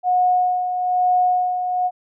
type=tone with tremolo; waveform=sine; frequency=727 Hz; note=F#5; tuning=31 cents flat; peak=-13 dBFS; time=0.03-1.91 s; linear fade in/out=50 ms; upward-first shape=sine; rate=1.1 Hz; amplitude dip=55%; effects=none